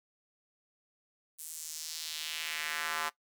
square tone with high-pass filter sweep, 78.9 Hz, D#2, 25 cents sharp, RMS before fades -38 dBFS, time 1.38-3.1 s, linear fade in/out 20 ms, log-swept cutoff 9700 to 1100 Hz, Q 1.7, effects noise-tail reverb RT60 0.1 s tail -18 dB re dry

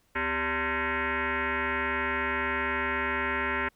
sine tone with frequency modulation, 253.3 Hz, B3, 44 cents sharp, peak -26 dBFS, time 0.15-3.69 s, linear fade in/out 10 ms, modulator 324 Hz, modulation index 6.4, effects pink hiss -68 dBFS RMS until 3.75 s

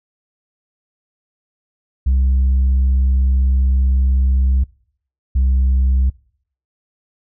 sine tone pair in turn, 65.41 / 65 Hz, C2 / C2, 0 / -11 cents, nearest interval unison, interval 11 cents, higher first, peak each -9 dBFS, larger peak neither, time 2.06-4.64 / 5.35-6.1 s, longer first, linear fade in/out 10 ms, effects noise-tail reverb RT60 0.6 s tail -24 dB re dry + tanh soft clip ceiling -10 dBFS

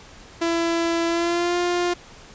sawtooth tone with pitch glide, 335.1 to 352 Hz, E4 to F4, +29 to +14 cents, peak -16 dBFS, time 0.41-1.94 s, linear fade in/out 10 ms, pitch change +85 cents, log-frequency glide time 1.07-1.57 s, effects pink hiss -45 dBFS RMS until 2.34 s + resampled to 16000 Hz

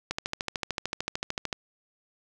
click train, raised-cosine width 0.2 ms, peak -12 dBFS, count 20, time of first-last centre 0.11-1.528 s, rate 13.4 Hz, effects none

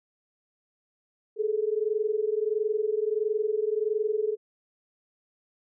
sine tone pair together, 418.5 / 440 Hz, G#4 / A4, +13 / 0 cents, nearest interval minor second, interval 87 cents, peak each -27 dBFS, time 1.36-4.37 s, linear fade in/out 50 ms, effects none

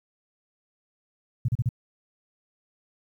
sine tone bursts, 120.4 Hz, B2, 44 cents flat, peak -20 dBFS, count 4, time 1.45-1.691 s, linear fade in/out 5 ms, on 34 ms, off 35 ms, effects 10-bit

